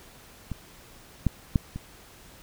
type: clicks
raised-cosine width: 5 ms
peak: -19 / -9 / -8 / -21 dBFS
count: 4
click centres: 0.517 / 1.267 / 1.558 / 1.76 s
effects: pink hiss -51 dBFS RMS until 2.42 s